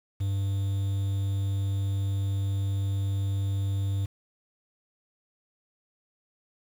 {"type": "tone with quantisation", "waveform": "triangle", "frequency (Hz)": 98.3, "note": "G2", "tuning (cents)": 5, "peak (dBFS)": -23, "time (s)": [0.2, 4.06], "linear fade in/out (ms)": 10, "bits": 8, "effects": []}